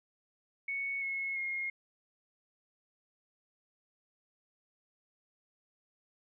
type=tone with pitch steps; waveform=sine; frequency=2217 / 2180 / 2144 Hz; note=C#7 / C#7 / C7; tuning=0 / -29 / +42 cents; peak=-33 dBFS; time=0.68-1.7 s; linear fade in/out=5 ms; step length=340 ms; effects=none